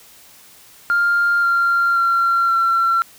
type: tone with pitch steps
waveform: sine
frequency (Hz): 1400 / 1385.5 / 1371.2 / 1357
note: F6 / F6 / F6 / E6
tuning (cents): +4 / -14 / -32 / +50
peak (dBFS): -12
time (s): 0.9-3.02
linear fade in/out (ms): 0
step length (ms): 530
effects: tanh soft clip ceiling -10 dBFS + white hiss -46 dBFS RMS until 3.18 s